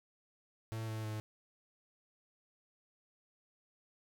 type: tone with pitch steps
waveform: 45% pulse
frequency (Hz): 111.8 / 109.94 / 108.12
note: A2 / A2 / A2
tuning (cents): +28 / -1 / -30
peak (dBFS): -38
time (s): 0.72-1.2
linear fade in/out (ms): 0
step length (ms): 160
effects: none